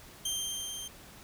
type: tone with level ramp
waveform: 20% pulse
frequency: 3158 Hz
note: G7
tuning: 12 cents sharp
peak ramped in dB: -25 to -34 dBFS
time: 0.25-0.88 s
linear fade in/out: 5 ms
effects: pink hiss -52 dBFS RMS until 1.23 s